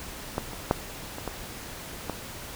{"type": "clicks", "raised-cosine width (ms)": 1, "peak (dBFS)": [-12, -25, -6, -22, -16, -15], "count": 6, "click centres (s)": [0.381, 0.533, 0.711, 1.184, 1.277, 2.097], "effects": ["pink hiss -40 dBFS RMS until 2.55 s"]}